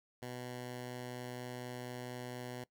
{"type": "tone", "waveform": "10% pulse", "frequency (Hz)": 124.2, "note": "B2", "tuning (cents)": 10, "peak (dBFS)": -34, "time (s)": [0.22, 2.64], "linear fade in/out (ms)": 5, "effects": ["noise-tail reverb RT60 0.1 s tail -20 dB re dry"]}